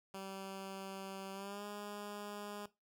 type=tone with pitch glide; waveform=10% pulse; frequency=193.3 to 206 Hz; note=G3 to G#3; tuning=-24 to -14 cents; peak=-36 dBFS; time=0.14-2.66 s; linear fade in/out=2 ms; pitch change=+110 cents; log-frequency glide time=1.32-1.65 s; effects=noise-tail reverb RT60 0.2 s tail -17 dB re dry